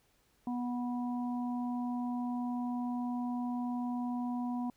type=harmonic tone; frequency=244.8 Hz; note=B3; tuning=15 cents flat; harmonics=1 / 3 / 4; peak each=-33 / -43 / -45 dBFS; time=0.47-4.7 s; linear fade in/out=2 ms; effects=pink hiss -71 dBFS RMS until 4.76 s